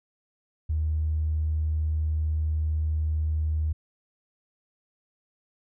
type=tone with tanh clipping; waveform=triangle; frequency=77.78 Hz; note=D#2; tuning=in tune; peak=-23 dBFS; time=0.69-3.73 s; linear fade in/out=10 ms; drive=4 dB; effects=none